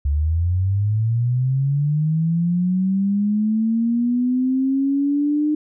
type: linear sweep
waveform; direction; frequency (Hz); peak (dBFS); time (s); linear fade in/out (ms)
sine; up; 69.3 to 304.1; -16; 0.05-5.55; 5
effects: none